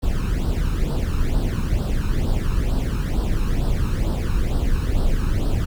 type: noise with flanger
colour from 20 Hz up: brown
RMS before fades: -20 dBFS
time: 0.02-5.66 s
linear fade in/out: 20 ms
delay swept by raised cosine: 0.22 to 0.77 ms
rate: 2.2 Hz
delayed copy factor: +0.75
effects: none